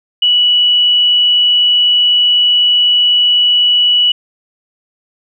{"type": "tone", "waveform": "sine", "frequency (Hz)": 2944, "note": "F#7", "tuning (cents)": -9, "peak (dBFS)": -7, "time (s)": [0.22, 4.12], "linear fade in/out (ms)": 5, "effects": []}